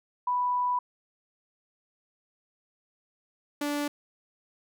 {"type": "tone pair in turn", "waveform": ["sine", "sawtooth"], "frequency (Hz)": [987.8, 291], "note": ["B5", "D4"], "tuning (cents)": [0, -16], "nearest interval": "octave + major sixth", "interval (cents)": 2116, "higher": "first", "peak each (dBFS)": -24, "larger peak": "neither", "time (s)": [[0.27, 0.79], [3.61, 3.88]], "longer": "first", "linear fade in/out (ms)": 5, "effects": []}